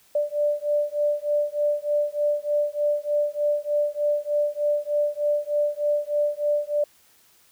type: beating tone pair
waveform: sine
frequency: 587.3 / 590.6 Hz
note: D5 / D5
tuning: 0 / +10 cents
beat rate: 3.3 Hz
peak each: -24 dBFS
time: 0.15-6.84 s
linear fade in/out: 5 ms
effects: white hiss -58 dBFS RMS until 7.51 s